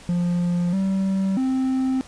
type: tone with pitch steps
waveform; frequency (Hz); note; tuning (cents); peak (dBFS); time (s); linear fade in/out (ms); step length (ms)
triangle; 175.1 / 192.5 / 261.6; F3 / G3 / C4; +5 / -31 / 0; -17; 0.09-2.01; 0; 640
effects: pink hiss -45 dBFS RMS until 2.07 s + resampled to 22050 Hz